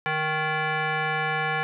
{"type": "tone with frequency modulation", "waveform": "sine", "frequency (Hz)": 469.1, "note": "A#4", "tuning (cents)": 11, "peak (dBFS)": -23, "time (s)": [0.06, 1.63], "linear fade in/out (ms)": 0, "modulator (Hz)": 623, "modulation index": 3.1, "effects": []}